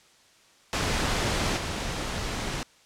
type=noise with level steps; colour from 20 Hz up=pink; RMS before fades=-26 / -31 dBFS; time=0.73-2.63 s; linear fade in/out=0 ms; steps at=1.56 s; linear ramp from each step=20 ms; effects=white hiss -58 dBFS RMS until 2.85 s + low-pass 7000 Hz 12 dB/octave